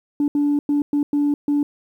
sine tone bursts at uneven times, 290 Hz, D4, 22 cents flat, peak -14 dBFS, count 6, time 0.2-0.28 / 0.35-0.59 / 0.69-0.82 / 0.93-1.03 / 1.13-1.34 / 1.48-1.63 s, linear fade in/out 2 ms, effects tanh soft clip ceiling -13 dBFS + 9-bit

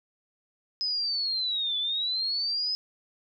sine linear two-way sweep, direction down then up, 5090 to 3446 to 5090 Hz, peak -26 dBFS, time 0.81-2.75 s, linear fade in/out 0 ms, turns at 1.78 s, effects none

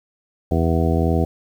harmonic tone, 82.41 Hz, E2, in tune, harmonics 1 / 2 / 3 / 4 / 5 / 6 / 8 / 9, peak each -19 / -22 / -24 / -25 / -26 / -27 / -28 / -29 dBFS, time 0.51-1.25 s, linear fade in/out 5 ms, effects 8-bit

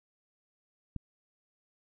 click, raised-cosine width 5 ms, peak -24 dBFS, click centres 0.963 s, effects none

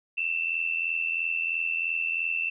sine tone pair together, 2634 / 2717 Hz, E7 / F7, -2 / -48 cents, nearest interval minor second, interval 54 cents, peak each -28 / -29 dBFS, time 0.17-2.5 s, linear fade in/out 10 ms, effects none

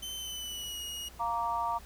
sawtooth tone with pitch glide, 3072 to 2883 Hz, G7 to F#7, -36 to -46 cents, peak -34 dBFS, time 0.02-1.09 s, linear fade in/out 10 ms, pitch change -110 cents, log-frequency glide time 0.17-0.82 s
harmonic tone, 233.1 Hz, A#3, in tune, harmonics 3 / 4 / 5, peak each -36 / -31 / -35 dBFS, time 1.19-1.79 s, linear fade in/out 20 ms
effects added 60 Hz sine -51 dBFS peak until 1.85 s + pink hiss -54 dBFS RMS until 1.85 s

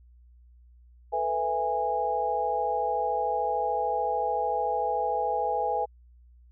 sine tone cluster, 441.8 / 495.3 / 665 / 822 Hz, A4 / B4 / E5 / G#5, +7 / +5 / +15 / -18 cents, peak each -35 / -31 / -32 / -27 dBFS, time 1.12-5.86 s, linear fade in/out 20 ms, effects added 60 Hz sine -52 dBFS peak until 6.51 s

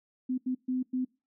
sine tone bursts at uneven times, 255.2 Hz, C4, 43 cents flat, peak -27 dBFS, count 4, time 0.29-0.38 / 0.46-0.55 / 0.68-0.83 / 0.93-1.05 s, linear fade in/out 10 ms, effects noise-tail reverb RT60 0.3 s tail -24 dB re dry

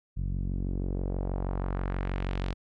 sawtooth tone with low-pass filter sweep, 46.25 Hz, F#1, in tune, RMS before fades -31 dBFS, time 0.16-2.54 s, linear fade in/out 20 ms, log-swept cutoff 140 to 4200 Hz, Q 1.3, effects none

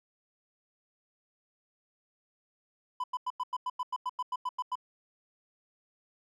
triangle tone bursts, 1001 Hz, B5, 23 cents sharp, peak -28 dBFS, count 14, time 3-4.755 s, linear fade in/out 5 ms, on 39 ms, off 93 ms, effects none

